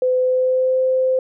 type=tone with pitch glide; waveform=sine; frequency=508 to 517.8 Hz; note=B4 to C5; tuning=+49 to -18 cents; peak=-14 dBFS; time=0.02-1.19 s; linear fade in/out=2 ms; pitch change=+33 cents; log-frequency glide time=0.18-0.8 s; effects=none